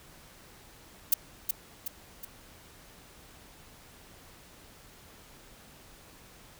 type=noise with echo; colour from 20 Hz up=violet; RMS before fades=-21 dBFS; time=1.12-1.14 s; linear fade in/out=5 ms; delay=370 ms; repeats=3; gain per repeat=-6 dB; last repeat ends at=2.25 s; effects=pink hiss -54 dBFS RMS until 6.59 s